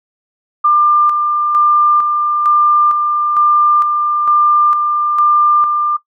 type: tone with tremolo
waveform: sine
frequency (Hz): 1195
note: D6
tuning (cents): +30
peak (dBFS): -7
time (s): 0.64-5.97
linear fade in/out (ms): 10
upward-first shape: square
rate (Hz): 1.1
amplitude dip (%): 40
effects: noise-tail reverb RT60 0.1 s tail -19 dB re dry